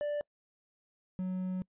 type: tone pair in turn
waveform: triangle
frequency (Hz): 587.3 / 184.99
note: D5 / F#3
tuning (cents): 0 / 0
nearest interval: octave + minor sixth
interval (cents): 2000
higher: first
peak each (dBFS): -29 / -30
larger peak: first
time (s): 0.01-0.21 / 1.19-1.62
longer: second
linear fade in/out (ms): 0
effects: noise-tail reverb RT60 0.1 s tail -25 dB re dry + resampled to 8000 Hz